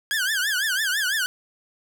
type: tone with vibrato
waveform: sawtooth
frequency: 1608 Hz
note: G6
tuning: 44 cents sharp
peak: -18 dBFS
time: 0.11-1.26 s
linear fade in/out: 0 ms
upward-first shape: triangle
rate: 6 Hz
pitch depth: 210 cents each way
effects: none